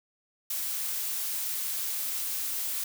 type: noise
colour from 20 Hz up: blue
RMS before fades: -32 dBFS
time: 0.5-2.84 s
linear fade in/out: 5 ms
effects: none